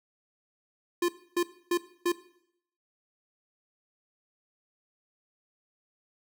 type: tone bursts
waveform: square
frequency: 349.2 Hz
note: F4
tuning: in tune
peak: -24 dBFS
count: 4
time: 1.02-2.12 s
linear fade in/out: 5 ms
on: 65 ms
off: 280 ms
effects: noise-tail reverb RT60 0.7 s tail -17 dB re dry